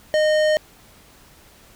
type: tone with tanh clipping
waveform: sine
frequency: 615 Hz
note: D#5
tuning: 20 cents flat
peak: -17 dBFS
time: 0.14-0.57 s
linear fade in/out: 0 ms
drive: 17 dB
effects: pink hiss -50 dBFS RMS until 1.75 s